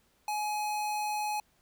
square tone, 842 Hz, G#5, 24 cents sharp, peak -31 dBFS, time 0.28-1.4 s, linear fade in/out 2 ms, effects pink hiss -69 dBFS RMS until 1.61 s

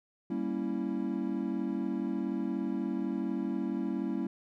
triangle chord, G diminished seventh, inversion none, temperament equal, 196 / 233.1 / 277.2 / 329.6 Hz, G3 / Bb3 / Db4 / Fb4, 0 / 0 / 0 / 0 cents, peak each -34 dBFS, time 0.3-4.27 s, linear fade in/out 5 ms, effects none

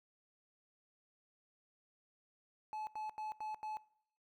triangle tone bursts, 860 Hz, A5, 40 cents flat, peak -38 dBFS, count 5, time 2.73-3.77 s, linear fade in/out 0 ms, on 140 ms, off 85 ms, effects noise-tail reverb RT60 0.7 s tail -22 dB re dry

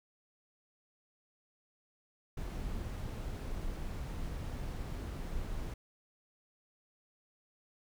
brown noise, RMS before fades -39 dBFS, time 2.37-5.74 s, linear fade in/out 5 ms, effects none

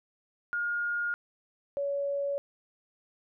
sine tone pair in turn, 1423 / 563.3 Hz, F6 / C#5, +32 / +28 cents, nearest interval octave + major third, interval 1604 cents, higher first, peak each -28 dBFS, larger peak neither, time 0.53-1.14 / 1.77-2.38 s, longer neither, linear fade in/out 0 ms, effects none

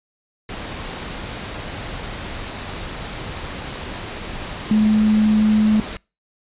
sine tone in noise, 214.5 Hz, A3, 44 cents flat, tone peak -12 dBFS, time 4.71-5.8 s, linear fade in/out 2 ms, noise pink, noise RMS -30 dBFS, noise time 0.49-5.97 s, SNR +15 dB, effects noise-tail reverb RT60 0.3 s tail -26 dB re dry + resampled to 8000 Hz

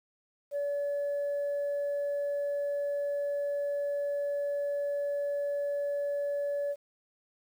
sine tone, 572 Hz, D5, 46 cents flat, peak -27 dBFS, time 0.51-6.76 s, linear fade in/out 50 ms, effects tanh soft clip ceiling -27 dBFS + 10-bit

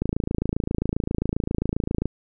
click train, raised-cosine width 3 ms, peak -10 dBFS, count 57, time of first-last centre 0.02-2.056 s, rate 27.5 Hz, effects none

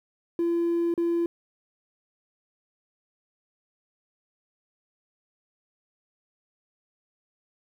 triangle tone with dropouts, 340 Hz, F4, 46 cents flat, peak -19 dBFS, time 0.39-1.26 s, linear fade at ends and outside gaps 2 ms, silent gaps 0.94-0.977 s, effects tanh soft clip ceiling -18 dBFS + 10-bit

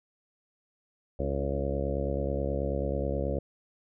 harmonic tone with a mistuned harmonic, 69.3 Hz, C#2, in tune, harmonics 1 / 2 / 3 / 4 / 5 / 6 / 7 / 8 / 9 / 10, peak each -32 / -36 / -38 / -39 / -40 / -39 / -36 / -34 / -45 / -46 dBFS, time 1.19-3.39 s, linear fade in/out 5 ms, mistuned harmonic 5, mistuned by -32 cents, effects none

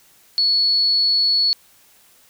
sine tone, 4400 Hz, C#8, 14 cents flat, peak -14 dBFS, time 0.38-1.53 s, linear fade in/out 0 ms, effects white hiss -53 dBFS RMS until 2.29 s

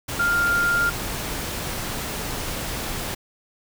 sine tone in noise, 1400 Hz, F6, 4 cents sharp, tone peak -18 dBFS, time 0.19-0.9 s, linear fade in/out 10 ms, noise pink, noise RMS -29 dBFS, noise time 0.08-3.15 s, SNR +8 dB, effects none

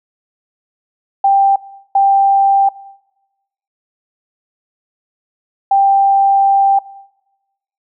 sine tone bursts at uneven times, 788 Hz, G5, 9 cents sharp, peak -7 dBFS, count 3, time 1.24-1.56 / 1.95-2.69 / 5.71-6.79 s, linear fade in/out 5 ms, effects noise-tail reverb RT60 1.0 s tail -21 dB re dry

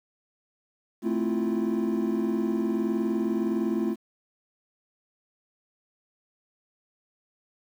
triangle chord, F major seventh, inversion first, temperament equal, 220 / 261.6 / 329.6 / 349.2 Hz, A3 / C4 / E4 / F4, 0 / 0 / 0 / 0 cents, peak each -25 / -29 / -28 / -27 dBFS, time 1.02-3.96 s, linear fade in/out 50 ms, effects tanh soft clip ceiling -16 dBFS + 9-bit

